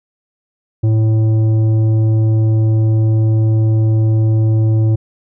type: tone with tanh clipping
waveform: sine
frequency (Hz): 110.1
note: A2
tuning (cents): +2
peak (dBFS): -11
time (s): 0.83-4.96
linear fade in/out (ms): 10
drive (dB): 9
effects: none